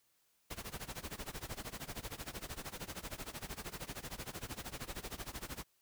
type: noise with tremolo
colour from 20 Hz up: pink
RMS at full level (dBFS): -42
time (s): 0.5-5.64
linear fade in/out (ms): 10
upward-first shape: sine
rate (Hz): 13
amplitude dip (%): 90
effects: white hiss -75 dBFS RMS until 5.81 s